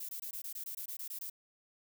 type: noise bursts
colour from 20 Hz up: violet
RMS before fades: -42 dBFS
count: 12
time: 0-1.299 s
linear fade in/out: 5 ms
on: 89 ms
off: 21 ms
effects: none